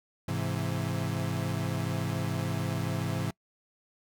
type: chord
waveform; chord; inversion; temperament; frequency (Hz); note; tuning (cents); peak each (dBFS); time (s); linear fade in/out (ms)
35% pulse; Ab augmented; none; equal; 103.83 / 130.81 / 164.81; Ab2 / C3 / E3; 0 / 0 / 0; -32; 0.28-3.31; 5
effects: noise-tail reverb RT60 0.1 s tail -25 dB re dry